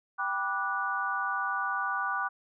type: chord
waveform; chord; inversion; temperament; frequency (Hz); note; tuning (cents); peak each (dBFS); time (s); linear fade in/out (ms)
sine; G major seventh; none; just; 784 / 980 / 1176 / 1470; G5 / B5 / D6 / F#6; 0 / -14 / +2 / -12; -36 / -37 / -32 / -32; 0.18-2.29; 20
effects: none